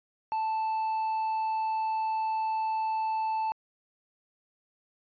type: tone with quantisation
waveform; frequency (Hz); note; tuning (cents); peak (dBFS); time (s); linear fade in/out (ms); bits
triangle; 880; A5; 0; -25; 0.32-3.52; 0; 9
effects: resampled to 11025 Hz